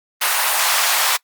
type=high-pass noise; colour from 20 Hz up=pink; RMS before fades=-17 dBFS; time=0.21-1.17 s; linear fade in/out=10 ms; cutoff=780 Hz; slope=24 dB/octave; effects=noise-tail reverb RT60 0.1 s tail -22 dB re dry + Opus 32 kbps